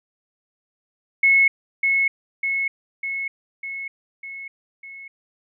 sine tone with echo, 2187 Hz, C#7, 24 cents flat, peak -12 dBFS, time 1.23-1.48 s, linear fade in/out 5 ms, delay 600 ms, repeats 6, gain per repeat -4 dB, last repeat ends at 5.08 s, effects none

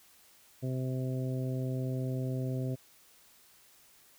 harmonic tone, 129.5 Hz, C3, 17 cents flat, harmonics 1 / 2 / 3 / 4 / 5, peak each -32 / -38 / -42 / -44 / -46 dBFS, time 0.62-2.76 s, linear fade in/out 20 ms, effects white hiss -61 dBFS RMS until 4.18 s

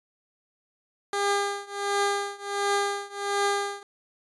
15% pulse tone with tremolo, 402.8 Hz, G4, 47 cents sharp, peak -15 dBFS, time 1.13-3.83 s, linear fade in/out 2 ms, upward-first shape triangle, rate 1.4 Hz, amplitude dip 95%, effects resampled to 24000 Hz

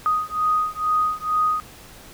sine beating tone pair, 1244.5 / 1246.7 Hz, D#6 / D#6, 0 / +3 cents, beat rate 2.2 Hz, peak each -22 dBFS, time 0.06-1.6 s, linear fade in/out 0 ms, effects pink hiss -44 dBFS RMS until 2.13 s

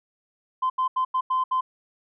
sine tone bursts at uneven times, 1032 Hz, C6, 24 cents flat, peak -19 dBFS, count 6, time 0.62-0.7 / 0.78-0.88 / 0.96-1.05 / 1.14-1.21 / 1.3-1.44 / 1.51-1.61 s, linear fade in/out 10 ms, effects tanh soft clip ceiling -17 dBFS

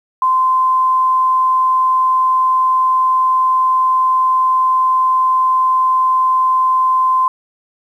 sine tone, 1035 Hz, C6, 19 cents flat, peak -10 dBFS, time 0.22-7.28 s, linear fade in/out 2 ms, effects 8-bit

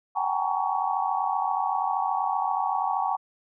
sine tone cluster, 753 / 786 / 841 / 929 / 1122 Hz, F#5 / G5 / G#5 / A#5 / C#6, +30 / +4 / +22 / -6 / +21 cents, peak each -30 dBFS, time 0.15-3.17 s, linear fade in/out 20 ms, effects none

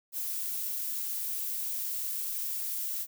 violet noise, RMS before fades -34 dBFS, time 0.12-3.07 s, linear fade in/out 50 ms, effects none

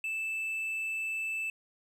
triangle tone, 2637 Hz, E7, in tune, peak -30 dBFS, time 0.04-1.5 s, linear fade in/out 2 ms, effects none

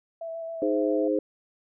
sine tone with vibrato, 659.3 Hz, E5, in tune, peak -32 dBFS, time 0.21-1.08 s, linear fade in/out 5 ms, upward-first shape square, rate 7.3 Hz, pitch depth 11 cents each way
sine chord, Ab major, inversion second, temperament equal, 311.1 / 415.3 / 523.3 Hz, Eb4 / Ab4 / C5, 0 / 0 / 0 cents, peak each -26 / -28 / -26 dBFS, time 0.62-1.19 s, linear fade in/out 2 ms
effects none

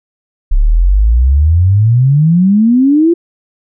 sine exponential sweep, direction up, 33.09 to 349.2 Hz, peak -5 dBFS, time 0.51-3.14 s, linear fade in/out 10 ms, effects none

